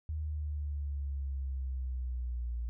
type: exponential sweep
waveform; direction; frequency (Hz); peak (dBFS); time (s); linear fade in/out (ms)
sine; down; 77.78 to 58.27; -33; 0.09-2.69; 0
effects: none